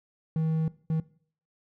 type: tone bursts at uneven times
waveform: triangle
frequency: 159.5 Hz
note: D#3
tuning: 43 cents sharp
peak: -22 dBFS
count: 2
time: 0.36-0.68 / 0.9-1 s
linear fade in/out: 2 ms
effects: noise-tail reverb RT60 0.5 s tail -19 dB re dry